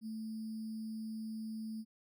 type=tone with sample-and-hold; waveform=sine; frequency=220 Hz; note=A3; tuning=in tune; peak=-39 dBFS; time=0.01-1.85 s; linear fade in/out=50 ms; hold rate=4900 Hz; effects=none